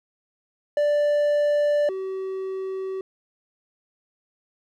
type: tone pair in turn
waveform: triangle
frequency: 587.3 / 381.1 Hz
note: D5 / G4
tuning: 0 / -49 cents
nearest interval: perfect fifth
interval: 749 cents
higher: first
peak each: -16 / -25 dBFS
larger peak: first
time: 0.77-1.89 / 1.89-3.01 s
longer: neither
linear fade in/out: 2 ms
effects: none